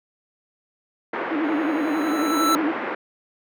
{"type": "band-pass noise", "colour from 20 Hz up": "pink", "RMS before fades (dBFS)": -28, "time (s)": [1.13, 2.95], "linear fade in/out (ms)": 5, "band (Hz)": [280, 2100], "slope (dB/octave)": 24}
{"type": "tone with vibrato", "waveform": "sine", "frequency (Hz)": 306.9, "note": "D#4", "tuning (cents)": -24, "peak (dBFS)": -21, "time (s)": [1.31, 2.72], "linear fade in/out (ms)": 10, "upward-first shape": "triangle", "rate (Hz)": 11, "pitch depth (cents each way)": 150}
{"type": "tone with exponential growth", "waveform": "square", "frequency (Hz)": 1326, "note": "E6", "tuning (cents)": 10, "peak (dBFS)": -17, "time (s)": [1.44, 2.55], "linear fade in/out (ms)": 0, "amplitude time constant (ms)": 240}
{"effects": []}